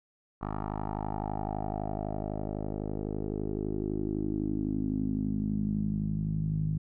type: tone with low-pass filter sweep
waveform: 10% pulse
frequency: 51.91 Hz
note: G#1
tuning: in tune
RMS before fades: -32 dBFS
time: 0.41-6.78 s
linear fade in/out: 10 ms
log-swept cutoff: 1100 to 150 Hz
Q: 4.4
effects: none